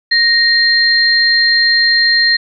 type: tone pair together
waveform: sine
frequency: 1864.7 / 4186 Hz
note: A#6 / C8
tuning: 0 / 0 cents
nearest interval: octave + major second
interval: 1400 cents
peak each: -11 dBFS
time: 0.11-2.37 s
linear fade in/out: 10 ms
effects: none